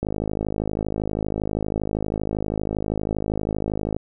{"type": "click train", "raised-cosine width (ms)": 2, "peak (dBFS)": -11, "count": 208, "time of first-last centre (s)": [0.03, 3.965], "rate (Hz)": 52.6, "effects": []}